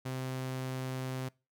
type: tone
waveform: sawtooth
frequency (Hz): 130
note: C3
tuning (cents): -11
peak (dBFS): -31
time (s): 0.05-1.29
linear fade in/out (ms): 10
effects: noise-tail reverb RT60 0.3 s tail -24 dB re dry